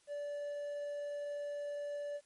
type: tone with quantisation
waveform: triangle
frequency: 580 Hz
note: D5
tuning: 22 cents flat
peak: -36 dBFS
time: 0.07-2.21 s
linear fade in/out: 50 ms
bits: 11
effects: white hiss -70 dBFS RMS until 2.25 s + MP3 48 kbps